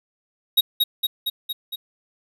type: tone with echo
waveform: square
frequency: 3784 Hz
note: A#7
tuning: 25 cents sharp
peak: -13 dBFS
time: 0.57-0.61 s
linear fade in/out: 10 ms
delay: 230 ms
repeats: 5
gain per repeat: -3 dB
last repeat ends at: 1.76 s
effects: none